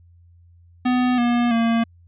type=tone with pitch steps; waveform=square; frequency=250 / 239.8 / 230 Hz; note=B3 / A#3 / A#3; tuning=+21 / +49 / -23 cents; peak=-17 dBFS; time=0.85-1.84 s; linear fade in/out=10 ms; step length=330 ms; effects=added 86 Hz sine -48 dBFS peak until 2.07 s + resampled to 8000 Hz